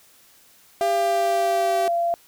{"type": "tone", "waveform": "sine", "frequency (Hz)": 685, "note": "F5", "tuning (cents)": -34, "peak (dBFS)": -19, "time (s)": [0.81, 2.14], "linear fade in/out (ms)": 0}
{"type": "tone with pitch glide", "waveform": "sawtooth", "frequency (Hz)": [397.9, 385.7], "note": ["G4", "G4"], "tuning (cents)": [26, -28], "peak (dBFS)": -21, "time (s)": [0.81, 1.88], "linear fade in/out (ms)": 2, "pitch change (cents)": -54, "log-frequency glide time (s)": [0.92, 1.77]}
{"effects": ["white hiss -54 dBFS RMS until 2.27 s"]}